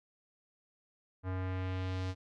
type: tone with low-pass filter sweep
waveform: square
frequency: 93 Hz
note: F#2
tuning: 9 cents sharp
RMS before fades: -36 dBFS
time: 1.23-2.15 s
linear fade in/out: 50 ms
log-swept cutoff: 1400 to 5500 Hz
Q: 1.2
effects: none